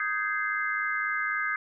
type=chord; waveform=sine; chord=Ab major seventh; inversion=second; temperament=just; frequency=1245.9 / 1557.4 / 1661.2 / 2077 Hz; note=Eb6 / G6 / Ab6 / C7; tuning=+2 / -12 / 0 / -13 cents; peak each=-32 dBFS; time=0-1.56 s; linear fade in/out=2 ms; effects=none